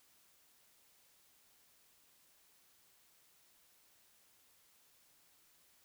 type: silence
effects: white hiss -69 dBFS RMS until 5.84 s